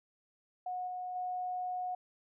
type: tone with level steps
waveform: sine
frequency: 729 Hz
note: F#5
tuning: 26 cents flat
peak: -35 / -37 / -34 dBFS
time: 0.66-1.95 s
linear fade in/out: 5 ms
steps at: 0.87 / 1.15 s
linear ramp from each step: 10 ms
effects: none